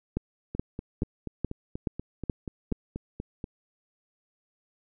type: two click trains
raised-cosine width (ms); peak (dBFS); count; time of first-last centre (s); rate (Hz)
3; -14 / -21; 7 / 13; 0.17-2.723 / 0.55-3.442; 2.35 / 4.15
effects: none